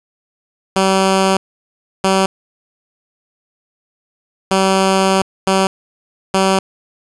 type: tone bursts at uneven times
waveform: 10% pulse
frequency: 191.6 Hz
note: G3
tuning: 39 cents flat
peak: -3 dBFS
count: 5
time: 0.76-1.37 / 2.04-2.26 / 4.51-5.22 / 5.47-5.67 / 6.34-6.59 s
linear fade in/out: 2 ms
effects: resampled to 24000 Hz + 7-bit